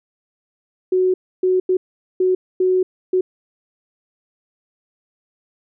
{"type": "tone bursts at uneven times", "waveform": "sine", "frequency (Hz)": 370, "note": "F#4", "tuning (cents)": 0, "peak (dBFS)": -13, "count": 6, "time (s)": [[0.92, 1.14], [1.43, 1.6], [1.69, 1.77], [2.2, 2.35], [2.6, 2.83], [3.13, 3.21]], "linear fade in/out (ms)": 5, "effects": []}